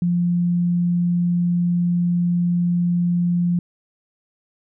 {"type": "tone", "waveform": "sine", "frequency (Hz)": 174.61, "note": "F3", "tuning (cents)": 0, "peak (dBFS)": -16, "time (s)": [0.02, 3.59], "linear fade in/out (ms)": 2, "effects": []}